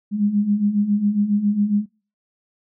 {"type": "beating tone pair", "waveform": "sine", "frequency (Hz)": [200.8, 208.1], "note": ["G3", "G#3"], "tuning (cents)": [42, 4], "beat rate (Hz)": 7.3, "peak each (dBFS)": [-23, -17], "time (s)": [0.11, 1.86], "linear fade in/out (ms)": 50, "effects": ["noise-tail reverb RT60 0.4 s tail -26 dB re dry"]}